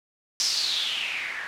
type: noise with low-pass filter sweep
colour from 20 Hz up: blue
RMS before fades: -28 dBFS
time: 0.4-1.47 s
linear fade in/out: 0 ms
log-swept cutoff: 5600 to 1700 Hz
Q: 5.7
effects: none